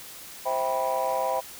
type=chord; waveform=sine; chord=C major seventh; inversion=none; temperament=just; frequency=523.3 / 654.1 / 784.9 / 981.1 Hz; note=C5 / E5 / G5 / B5; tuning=0 / -14 / +2 / -12 cents; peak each=-28 dBFS; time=0.45-1.41 s; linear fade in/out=20 ms; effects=tanh soft clip ceiling -18 dBFS + white hiss -43 dBFS RMS until 1.59 s